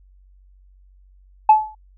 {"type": "tone with exponential decay", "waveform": "sine", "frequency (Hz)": 862, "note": "A5", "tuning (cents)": -36, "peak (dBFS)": -3, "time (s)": [1.49, 1.75], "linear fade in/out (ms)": 5, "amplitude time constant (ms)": 55, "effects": ["tanh soft clip ceiling -2 dBFS", "added 47 Hz sine -48 dBFS peak until 1.97 s"]}